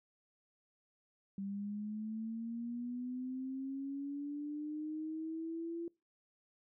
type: linear sweep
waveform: sine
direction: up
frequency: 195.2 to 340 Hz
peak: -38 dBFS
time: 1.38-5.88 s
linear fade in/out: 2 ms
effects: noise-tail reverb RT60 0.3 s tail -26 dB re dry